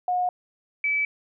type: tone pair in turn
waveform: sine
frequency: 723 / 2300 Hz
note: F#5 / D7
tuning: -40 / -37 cents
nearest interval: octave + minor sixth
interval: 2003 cents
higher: second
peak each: -21 dBFS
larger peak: neither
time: 0.08-0.29 / 0.84-1.05 s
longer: neither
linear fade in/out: 2 ms
effects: none